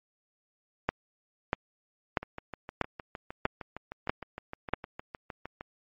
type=two click trains; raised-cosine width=0.5 ms; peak=-10 / -23 dBFS; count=7 / 23; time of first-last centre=0.89-4.736 / 2.23-5.609 s; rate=1.56 / 6.51 Hz; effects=MP3 32 kbps